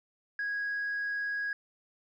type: tone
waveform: sine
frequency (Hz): 1653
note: G#6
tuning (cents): -9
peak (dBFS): -29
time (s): 0.39-1.53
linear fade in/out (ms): 2
effects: tanh soft clip ceiling -28 dBFS